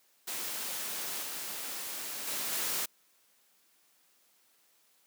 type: noise with level steps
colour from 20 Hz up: white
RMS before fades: -37 / -39 / -35 / -33 dBFS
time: 0.27-2.86 s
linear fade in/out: 10 ms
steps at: 1.22 / 2.27 / 2.52 s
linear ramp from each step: 5 ms
effects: white hiss -68 dBFS RMS until 5.06 s + high-pass 200 Hz 12 dB/octave